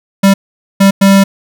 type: tone bursts at uneven times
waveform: square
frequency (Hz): 196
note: G3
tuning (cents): 0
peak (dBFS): -4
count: 3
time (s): 0.23-0.34 / 0.8-0.91 / 1.01-1.24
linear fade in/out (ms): 10
effects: none